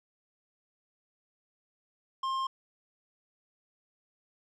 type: tone with tanh clipping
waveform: triangle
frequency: 1061 Hz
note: C6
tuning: 24 cents sharp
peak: -31 dBFS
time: 2.23-2.47 s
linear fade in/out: 5 ms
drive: 14 dB
effects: none